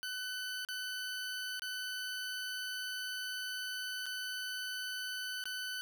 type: tone with dropouts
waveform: 20% pulse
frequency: 1504 Hz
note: F#6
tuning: 28 cents sharp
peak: -33 dBFS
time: 0.03-5.81 s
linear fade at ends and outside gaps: 0 ms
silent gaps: 0.649-0.687 / 1.595-1.62 / 4.058-4.064 / 5.439-5.455 s
effects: none